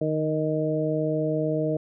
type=harmonic tone with a mistuned harmonic; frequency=155.56 Hz; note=D#3; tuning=in tune; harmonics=1 / 2 / 3 / 4; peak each=-28 / -28 / -28 / -28 dBFS; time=0.01-1.77 s; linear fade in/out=5 ms; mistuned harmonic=1; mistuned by=-23 cents; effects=none